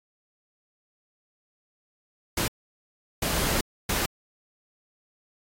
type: noise bursts at uneven times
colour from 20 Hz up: pink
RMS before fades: -26 dBFS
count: 3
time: 2.37-2.48 / 3.22-3.61 / 3.89-4.06 s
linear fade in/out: 5 ms
effects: AAC 48 kbps